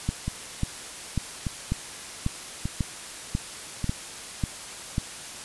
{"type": "two click trains", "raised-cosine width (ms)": 5, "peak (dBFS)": [-15, -12], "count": [4, 10], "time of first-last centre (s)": [[0.28, 3.843], [0.09, 4.981]], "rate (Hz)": [0.842, 1.84], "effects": ["white hiss -39 dBFS RMS until 5.44 s", "resampled to 24000 Hz"]}